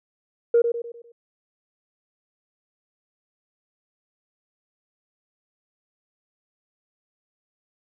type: tone with echo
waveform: sine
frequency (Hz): 470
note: A#4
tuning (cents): +14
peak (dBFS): -12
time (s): 0.54-0.62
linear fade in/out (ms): 5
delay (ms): 100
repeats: 5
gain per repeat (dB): -7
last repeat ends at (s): 1.12
effects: tanh soft clip ceiling -10 dBFS